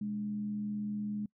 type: tone with frequency modulation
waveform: sine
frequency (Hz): 208.3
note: G#3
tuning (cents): +5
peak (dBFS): -33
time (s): 0.01-1.26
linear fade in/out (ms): 5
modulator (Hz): 84.6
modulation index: 0.28
effects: noise-tail reverb RT60 0.1 s tail -25 dB re dry